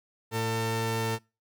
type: tone pair together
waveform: sawtooth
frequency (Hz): 112.42 / 449.7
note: A2 / A4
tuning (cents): +38 / +38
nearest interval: 2 octaves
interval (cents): 2400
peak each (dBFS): -26 / -25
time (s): 0.31-1.19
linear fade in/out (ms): 50
effects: noise-tail reverb RT60 0.3 s tail -25 dB re dry